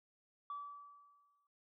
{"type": "tone with exponential decay", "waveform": "sine", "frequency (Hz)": 1152, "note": "D6", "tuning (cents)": -34, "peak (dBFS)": -39, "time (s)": [0.5, 1.47], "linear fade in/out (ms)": 2, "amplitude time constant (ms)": 210, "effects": ["tanh soft clip ceiling -37 dBFS"]}